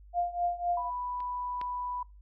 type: tone with tremolo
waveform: sine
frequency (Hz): 701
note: F5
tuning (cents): +6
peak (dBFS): -24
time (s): 0.13-0.91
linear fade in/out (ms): 50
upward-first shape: triangle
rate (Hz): 3.9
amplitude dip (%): 90
type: tone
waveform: sine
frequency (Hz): 987.8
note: B5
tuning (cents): 0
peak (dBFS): -32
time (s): 0.77-2.03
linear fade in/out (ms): 5
type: clicks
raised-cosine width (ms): 0.3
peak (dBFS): -35 / -25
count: 2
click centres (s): 1.204 / 1.614
effects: noise-tail reverb RT60 0.3 s tail -26 dB re dry + added 50 Hz sine -50 dBFS peak until 2.21 s